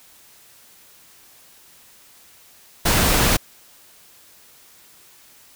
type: noise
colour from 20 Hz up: pink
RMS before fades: -17 dBFS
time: 2.85-3.37 s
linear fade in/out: 10 ms
effects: white hiss -50 dBFS RMS until 5.55 s